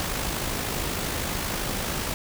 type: noise with amplitude modulation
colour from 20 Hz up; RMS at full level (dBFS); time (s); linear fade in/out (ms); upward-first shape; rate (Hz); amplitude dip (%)
pink; -27; 0-2.14; 0; sine; 52.7; 40
effects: none